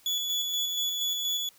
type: tone with tremolo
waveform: 35% pulse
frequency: 3419 Hz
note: G#7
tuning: 50 cents sharp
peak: -24 dBFS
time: 0.06-1.49 s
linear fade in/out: 2 ms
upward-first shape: square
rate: 4.2 Hz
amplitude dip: 30%
effects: white hiss -59 dBFS RMS until 1.58 s